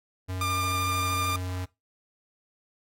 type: tone with pitch glide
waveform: square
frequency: 92.5 to 91.49 Hz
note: F#2 to F#2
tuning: 0 to -19 cents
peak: -31 dBFS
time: 0.28-1.66 s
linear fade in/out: 20 ms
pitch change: -19 cents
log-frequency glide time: 0.51-1.38 s
type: tone with vibrato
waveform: sawtooth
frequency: 1197 Hz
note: D6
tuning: 33 cents sharp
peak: -23 dBFS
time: 0.41-1.36 s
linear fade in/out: 2 ms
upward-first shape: sine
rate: 13 Hz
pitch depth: 11 cents each way
effects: noise-tail reverb RT60 0.2 s tail -18 dB re dry + AAC 48 kbps